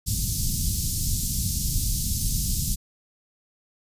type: band-stop noise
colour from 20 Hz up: pink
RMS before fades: -25 dBFS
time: 0.06-2.76 s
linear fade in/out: 20 ms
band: 180 to 5000 Hz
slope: 24 dB/octave
effects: resampled to 32000 Hz